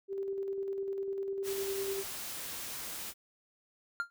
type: tone with tremolo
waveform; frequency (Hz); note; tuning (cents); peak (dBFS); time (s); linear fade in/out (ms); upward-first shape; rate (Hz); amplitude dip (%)
sine; 392; G4; 0; -32; 0.08-2.04; 50; square; 10; 30
type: noise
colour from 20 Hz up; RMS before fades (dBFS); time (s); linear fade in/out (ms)
white; -41; 1.43-3.14; 50
type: tone with exponential decay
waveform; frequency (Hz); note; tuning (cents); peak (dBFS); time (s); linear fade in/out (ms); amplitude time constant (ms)
triangle; 1396.9; F6; 0; -25; 4-4.1; 0; 21
effects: none